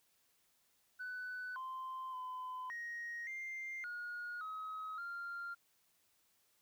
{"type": "tone with pitch steps", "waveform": "sine", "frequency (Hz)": [1496, 1040, 1016, 1878, 2099, 1440, 1273, 1392], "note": ["F#6", "C6", "B5", "A#6", "C7", "F#6", "D#6", "F6"], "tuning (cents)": [19, -11, 49, 12, 5, -47, 39, -6], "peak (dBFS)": -40, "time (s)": [0.99, 5.55], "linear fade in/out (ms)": 20, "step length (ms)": 570, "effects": ["tanh soft clip ceiling -39 dBFS", "white hiss -75 dBFS RMS until 6.61 s"]}